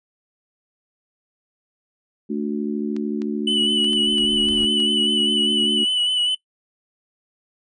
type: harmonic tone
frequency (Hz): 73.42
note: D2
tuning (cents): 0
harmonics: 3 / 4 / 5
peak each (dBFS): -24 / -26 / -28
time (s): 2.29-5.85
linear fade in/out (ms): 20
type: clicks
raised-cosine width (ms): 0.2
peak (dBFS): -22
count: 7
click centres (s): 2.965 / 3.219 / 3.844 / 3.932 / 4.182 / 4.487 / 4.802
type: noise with exponential growth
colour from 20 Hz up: brown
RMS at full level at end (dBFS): -32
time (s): 3.22-4.65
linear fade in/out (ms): 2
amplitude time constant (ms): 310
type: tone with vibrato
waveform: triangle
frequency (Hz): 2974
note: F#7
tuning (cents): +8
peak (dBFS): -16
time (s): 3.47-6.35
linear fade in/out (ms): 5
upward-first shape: sine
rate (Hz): 5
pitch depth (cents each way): 34
effects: noise-tail reverb RT60 0.1 s tail -19 dB re dry + resampled to 24000 Hz